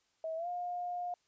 sine tone with pitch glide, 644 to 710.4 Hz, E5 to F5, -41 to +29 cents, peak -35 dBFS, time 0.24-1.14 s, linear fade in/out 2 ms, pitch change +170 cents, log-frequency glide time 0.36-0.48 s, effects white hiss -75 dBFS RMS until 1.27 s + resampled to 16000 Hz

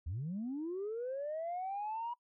sine linear sweep, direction up, 70.5 to 967 Hz, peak -35 dBFS, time 0.06-2.14 s, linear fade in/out 10 ms, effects noise-tail reverb RT60 0.1 s tail -23 dB re dry + tanh soft clip ceiling -33 dBFS

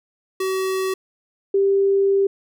square / sine tone pair in turn, 379.2 / 393.8 Hz, F#4 / G4, +43 / +8 cents, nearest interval minor second, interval 65 cents, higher second, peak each -21 / -14 dBFS, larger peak second, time 0.4-0.94 / 1.54-2.27 s, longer second, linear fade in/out 5 ms, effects none

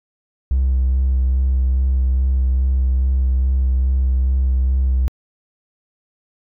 triangle tone with vibrato, 64.8 Hz, C2, 16 cents flat, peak -10 dBFS, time 0.51-5.08 s, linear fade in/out 0 ms, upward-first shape sine, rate 2.4 Hz, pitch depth 19 cents each way, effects tanh soft clip ceiling -10 dBFS

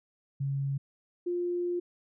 sine tone pair in turn, 138.2 / 351.8 Hz, C#3 / F4, -5 / +13 cents, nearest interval octave + major third, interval 1618 cents, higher second, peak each -28 dBFS, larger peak neither, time 0.4-0.78 / 1.26-1.8 s, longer second, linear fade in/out 10 ms, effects none

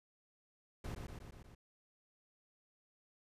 brown noise with echo, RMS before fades -43 dBFS, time 0.84-0.95 s, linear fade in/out 5 ms, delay 120 ms, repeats 5, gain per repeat -3 dB, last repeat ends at 1.55 s, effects resampled to 32000 Hz

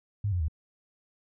sine tone with pitch steps, 102.3 / 89.06 / 77.53 Hz, G#2 / F2 / D#2, -26 / +34 / -6 cents, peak -25 dBFS, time 0.24-0.483 s, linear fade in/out 5 ms, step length 81 ms, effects none

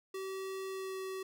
square tone with pitch glide, 383.1 to 380 Hz, G4 to F#4, -40 to +46 cents, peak -39 dBFS, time 0.14-1.23 s, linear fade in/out 5 ms, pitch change -14 cents, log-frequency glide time 0.68-0.97 s, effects none

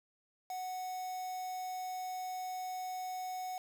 triangle tone with quantisation, 740 Hz, F#5, in tune, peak -36 dBFS, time 0.5-3.58 s, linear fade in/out 2 ms, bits 8, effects none

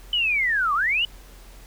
sine linear two-way sweep, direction down then up, 3017 to 1108.7 to 3017 Hz, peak -19 dBFS, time 0.13-1.05 s, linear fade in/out 2 ms, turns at 0.74 s, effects added 43 Hz sine -43 dBFS peak until 1.66 s + pink hiss -50 dBFS RMS until 1.66 s

